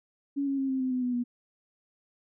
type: tone with pitch steps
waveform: sine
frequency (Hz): 280.6 / 274.8 / 269.2 / 263.6 / 258.2 / 252.9 / 247.7 / 242.6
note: C#4 / C#4 / C4 / C4 / C4 / B3 / B3 / B3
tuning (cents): +21 / -15 / +49 / +13 / -23 / +41 / +5 / -31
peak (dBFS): -26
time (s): 0.36-1.24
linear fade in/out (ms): 20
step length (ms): 110
effects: none